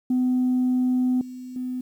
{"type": "tone with level steps", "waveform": "sine", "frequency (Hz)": 252.7, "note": "B3", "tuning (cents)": 40, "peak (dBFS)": [-17, -34, -26], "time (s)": [0.1, 1.81], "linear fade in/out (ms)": 5, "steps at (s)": [1.21, 1.56], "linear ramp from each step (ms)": 2, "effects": ["tanh soft clip ceiling -16 dBFS", "9-bit"]}